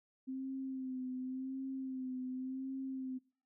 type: tone with vibrato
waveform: sine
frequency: 260.8 Hz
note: C4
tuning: 5 cents flat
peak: -38 dBFS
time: 0.27-3.19 s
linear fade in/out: 20 ms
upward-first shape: sine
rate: 0.9 Hz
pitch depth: 38 cents each way
effects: noise-tail reverb RT60 0.4 s tail -20 dB re dry